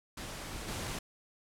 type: noise with level steps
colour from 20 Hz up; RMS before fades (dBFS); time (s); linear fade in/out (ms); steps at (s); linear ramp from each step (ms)
pink; -42 / -38; 0.17-0.99; 5; 0.68; 5
effects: low-pass 11000 Hz 12 dB/octave